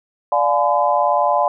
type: chord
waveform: sine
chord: D diminished seventh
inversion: none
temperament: just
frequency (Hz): 587.3 / 704.8 / 845.8 / 1014.9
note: D5 / F5 / Ab5 / Cb6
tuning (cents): 0 / +16 / +31 / +47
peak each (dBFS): -19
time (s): 0.32-1.48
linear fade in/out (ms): 2
effects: none